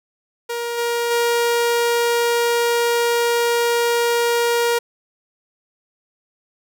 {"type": "tone with level steps", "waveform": "sawtooth", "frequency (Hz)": 472.2, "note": "A#4", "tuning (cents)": 22, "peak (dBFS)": [-19, -15, -12], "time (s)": [0.49, 4.79], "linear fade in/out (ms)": 10, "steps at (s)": [0.77, 1.1], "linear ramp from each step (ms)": 20, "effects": []}